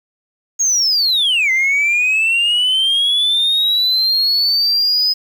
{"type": "linear two-way sweep", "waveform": "sine", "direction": "down then up", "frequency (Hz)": [6645, 2047, 5050], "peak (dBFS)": -10, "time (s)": [0.59, 5.14], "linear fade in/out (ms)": 20, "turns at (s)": 1.51, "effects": ["tanh soft clip ceiling -10 dBFS", "7-bit"]}